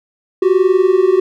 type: tone pair together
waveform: triangle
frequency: 363.9 / 384.7 Hz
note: F#4 / G4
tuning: -29 / -33 cents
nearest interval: minor second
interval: 96 cents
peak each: -10 dBFS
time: 0.42-1.2 s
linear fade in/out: 5 ms
effects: none